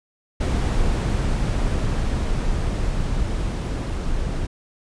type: noise with level ramp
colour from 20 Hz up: brown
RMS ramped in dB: -19 to -25 dBFS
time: 0.4-4.47 s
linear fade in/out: 10 ms
effects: resampled to 22050 Hz